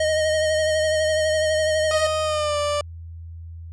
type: tone with vibrato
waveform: square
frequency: 622.3 Hz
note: D#5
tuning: in tune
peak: -19 dBFS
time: 0-2.07 s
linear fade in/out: 5 ms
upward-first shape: sine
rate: 12 Hz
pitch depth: 25 cents each way
type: tone with pitch glide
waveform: 30% pulse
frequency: 622.3 to 587.4 Hz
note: D#5 to D5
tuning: 0 to 0 cents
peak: -18 dBFS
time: 1.91-2.81 s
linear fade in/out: 2 ms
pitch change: -100 cents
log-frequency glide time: 2.23-2.58 s
effects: added 83 Hz sine -34 dBFS peak until 3.72 s + resampled to 22050 Hz